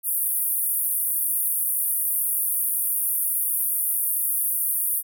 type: band-pass noise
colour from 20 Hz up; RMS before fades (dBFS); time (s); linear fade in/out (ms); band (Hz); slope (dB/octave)
white; -24; 0.03-5.03; 50; 9400 to 16000; 96
effects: none